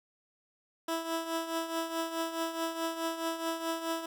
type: tone with tremolo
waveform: 15% pulse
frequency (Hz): 328.7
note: E4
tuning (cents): -5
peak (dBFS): -23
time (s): 0.88-4.06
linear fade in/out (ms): 5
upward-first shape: triangle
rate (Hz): 4.7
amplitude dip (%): 70
effects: none